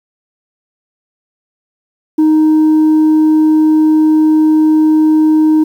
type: tone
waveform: sine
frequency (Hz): 311.1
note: D#4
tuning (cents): 0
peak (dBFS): -3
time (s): 2.18-5.64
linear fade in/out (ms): 10
effects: tanh soft clip ceiling -5 dBFS + 7-bit